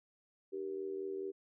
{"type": "tone with amplitude modulation", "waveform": "sine", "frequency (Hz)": 387.9, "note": "G4", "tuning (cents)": -18, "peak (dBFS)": -34, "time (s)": [0.52, 1.32], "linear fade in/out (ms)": 20, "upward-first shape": "sine", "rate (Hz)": 84.7, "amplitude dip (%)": 75, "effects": []}